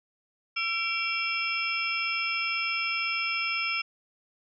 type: tone cluster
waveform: sine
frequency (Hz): 1343 / 2325 / 2731 / 3263 / 5250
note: E6 / D7 / F7 / G#7 / E8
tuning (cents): +32 / -18 / -39 / -31 / -8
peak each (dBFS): -35 / -30 / -32 / -38 / -35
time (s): 0.56-3.82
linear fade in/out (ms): 10
effects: none